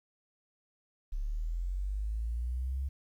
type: linear sweep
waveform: sine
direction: up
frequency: 33.78 to 68.7 Hz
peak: -31 dBFS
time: 1.12-2.89 s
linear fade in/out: 10 ms
effects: 11-bit